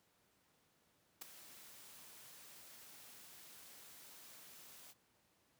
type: noise with ADSR envelope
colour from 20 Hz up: white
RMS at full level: -44 dBFS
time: 1.21-4.94 s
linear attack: 10 ms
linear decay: 8 ms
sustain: -14 dB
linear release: 34 ms
effects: pink hiss -75 dBFS RMS until 5.59 s + high-pass 100 Hz 12 dB/octave